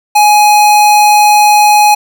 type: tone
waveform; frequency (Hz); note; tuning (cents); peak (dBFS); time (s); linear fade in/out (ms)
square; 837; G#5; +13; -4; 0.15-1.95; 10
effects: none